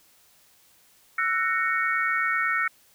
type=chord; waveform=sine; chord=F# dominant seventh; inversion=third; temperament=just; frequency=1332 / 1480 / 1850 / 2220 Hz; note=E6 / F#6 / A#6 / C#7; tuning=+18 / 0 / -14 / +2 cents; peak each=-27 / -29 / -27 / -28 dBFS; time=1.18-2.68 s; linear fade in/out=5 ms; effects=white hiss -59 dBFS RMS until 2.94 s